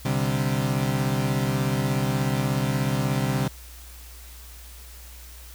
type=chord; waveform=35% pulse; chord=C suspended second; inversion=none; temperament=equal with one note detuned; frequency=130.81 / 147.43 / 196 Hz; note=C3 / D3 / G3; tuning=0 / +7 / 0 cents; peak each=-23 / -26 / -27 dBFS; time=0.05-3.48 s; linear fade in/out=5 ms; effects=added 60 Hz sine -42 dBFS peak until 5.54 s + white hiss -47 dBFS RMS until 5.54 s